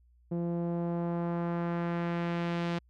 sawtooth tone with low-pass filter sweep, 171.2 Hz, F3, 34 cents flat, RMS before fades -32 dBFS, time 0.31-2.79 s, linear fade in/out 10 ms, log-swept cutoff 450 to 3800 Hz, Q 1, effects added 60 Hz sine -60 dBFS peak until 2.89 s

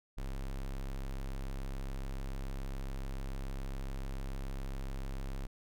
square tone, 33.51 Hz, C1, 42 cents sharp, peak -37 dBFS, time 0.17-5.47 s, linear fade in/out 10 ms, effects none

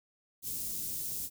white band-stop noise, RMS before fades -37 dBFS, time 0.42-1.3 s, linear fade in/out 50 ms, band 260 to 6800 Hz, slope 12 dB/octave, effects none

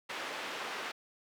white band-pass noise, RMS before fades -40 dBFS, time 0.09-0.92 s, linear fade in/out 10 ms, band 320 to 2400 Hz, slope 12 dB/octave, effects none

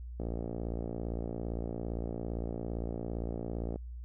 click train, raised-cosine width 2 ms, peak -24 dBFS, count 206, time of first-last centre 0.2-3.759 s, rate 57.6 Hz, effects added 60 Hz sine -40 dBFS peak until 4.04 s

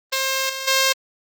5% pulse tone with level steps, 532 Hz, C5, 29 cents sharp, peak -8 / -15 / -4 dBFS, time 0.12-0.93 s, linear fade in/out 10 ms, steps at 0.49 / 0.67 s, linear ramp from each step 10 ms, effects Opus 24 kbps

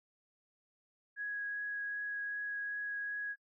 sine tone with vibrato, 1661.2 Hz, G#6, in tune, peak -36 dBFS, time 1.16-3.36 s, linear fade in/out 50 ms, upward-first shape triangle, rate 2.6 Hz, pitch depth 9 cents each way, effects noise-tail reverb RT60 0.1 s tail -25 dB re dry

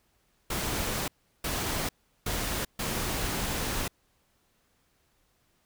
pink noise bursts at uneven times, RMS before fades -31 dBFS, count 4, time 0.5-1.08 / 1.44-1.89 / 2.26-2.65 / 2.79-3.88 s, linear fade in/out 5 ms, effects pink hiss -70 dBFS RMS until 5.65 s

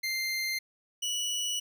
25% pulse tone pair in turn, 2093 / 2943 Hz, C7 / F#7, 0 / -10 cents, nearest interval tritone, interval 590 cents, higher second, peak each -26 / -26 dBFS, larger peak neither, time 0.03-0.59 / 1.02-1.6 s, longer second, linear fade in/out 10 ms, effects none

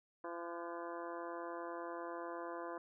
harmonic tone with a mistuned harmonic, 170.5 Hz, F3, 41 cents flat, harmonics 2 / 3 / 4 / 5 / 6 / 7 / 8 / 9 / 10, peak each -47 / -48 / -49 / -56 / -48 / -54 / -58 / -57 / -60 dBFS, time 0.24-2.78 s, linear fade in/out 2 ms, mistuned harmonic 8, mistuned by +81 cents, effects none

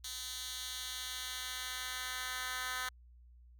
10% pulse tone with high-pass filter sweep, 254.2 Hz, C4, 50 cents flat, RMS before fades -41 dBFS, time 0.04-2.89 s, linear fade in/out 5 ms, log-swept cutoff 4100 to 1600 Hz, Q 1.3, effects added 60 Hz sine -56 dBFS peak until 3.59 s

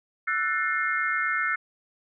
sine chord, F# half-diminished seventh, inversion third, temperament just, 1332 / 1480 / 1776 / 2131 Hz, E6 / F#6 / A6 / C7, +18 / 0 / +16 / +31 cents, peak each -29 dBFS, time 0.27-1.56 s, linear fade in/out 10 ms, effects none

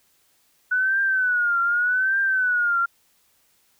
sine tone with vibrato, 1480 Hz, F#6, in tune, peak -18 dBFS, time 0.71-2.86 s, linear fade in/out 10 ms, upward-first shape triangle, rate 0.84 Hz, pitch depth 130 cents each way, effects white hiss -63 dBFS RMS until 3.79 s

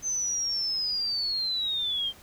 sine linear sweep, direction down, 6230 to 3136 Hz, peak -26 dBFS, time 0.02-2.13 s, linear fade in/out 50 ms, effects pink hiss -52 dBFS RMS until 2.22 s

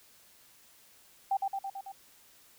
sine tone with echo, 784 Hz, G5, in tune, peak -25 dBFS, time 1.31-1.37 s, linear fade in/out 5 ms, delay 110 ms, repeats 5, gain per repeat -3 dB, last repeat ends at 1.92 s, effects white hiss -60 dBFS RMS until 2.58 s

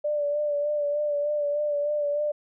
sine tone with vibrato, 587.3 Hz, D5, in tune, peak -23 dBFS, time 0.04-2.32 s, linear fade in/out 10 ms, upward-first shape sine, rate 3.3 Hz, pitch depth 31 cents each way, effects none

